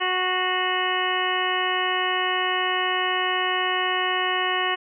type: harmonic tone with a mistuned harmonic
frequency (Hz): 368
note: F#4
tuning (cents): -9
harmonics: 1 / 2 / 3 / 4 / 5 / 6 / 7 / 8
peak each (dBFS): -30 / -29 / -27 / -35 / -27 / -33 / -33 / -28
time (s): 0-4.76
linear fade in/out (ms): 20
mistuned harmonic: 6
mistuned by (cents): -41
effects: none